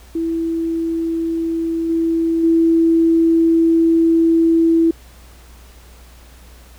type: tone with level steps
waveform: sine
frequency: 329.6 Hz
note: E4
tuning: in tune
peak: -17 / -14 / -10 dBFS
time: 0.15-4.91 s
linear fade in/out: 5 ms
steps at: 1.89 / 2.43 s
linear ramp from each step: 10 ms
effects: added 60 Hz sine -41 dBFS peak until 6.78 s + pink hiss -47 dBFS RMS until 6.78 s